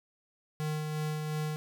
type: tone with tremolo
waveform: square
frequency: 153.3 Hz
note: D#3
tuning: 25 cents flat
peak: -31 dBFS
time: 0.6-1.56 s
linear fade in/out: 0 ms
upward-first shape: sine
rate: 2.8 Hz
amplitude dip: 30%
effects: none